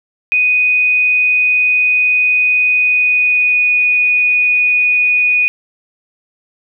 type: tone with pitch glide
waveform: sine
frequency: 2489 to 2473 Hz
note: D#7 to D#7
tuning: 0 to -11 cents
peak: -9 dBFS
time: 0.32-5.48 s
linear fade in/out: 0 ms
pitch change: -11 cents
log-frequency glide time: 2.74-3.79 s
effects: none